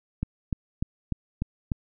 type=click train; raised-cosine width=5 ms; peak=-14 dBFS; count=6; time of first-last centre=0.23-1.718 s; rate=3.36 Hz; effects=none